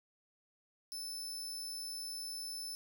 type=tone; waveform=sawtooth; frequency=5270 Hz; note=E8; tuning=1 cent flat; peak=-38 dBFS; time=0.92-2.75 s; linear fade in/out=0 ms; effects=none